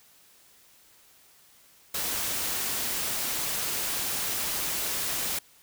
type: noise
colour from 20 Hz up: white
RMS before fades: -30 dBFS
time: 1.94-5.39 s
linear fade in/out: 5 ms
effects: white hiss -58 dBFS RMS until 5.62 s